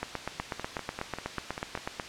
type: two click trains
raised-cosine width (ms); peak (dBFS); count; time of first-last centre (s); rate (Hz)
0.5; -16 / -20; 17 / 8; 0.03-1.998 / 0.4-1.775; 8.13 / 5.09
effects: white hiss -42 dBFS RMS until 2.08 s + low-pass 5000 Hz 12 dB/octave